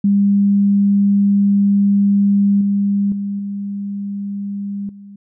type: tone with level steps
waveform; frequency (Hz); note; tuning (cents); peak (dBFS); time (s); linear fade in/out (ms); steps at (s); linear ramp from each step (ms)
sine; 200.6; G3; +40; -10 / -13 / -19 / -21 / -34; 0.04-5.16; 5; 2.61 / 3.12 / 3.39 / 4.89; 2
effects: none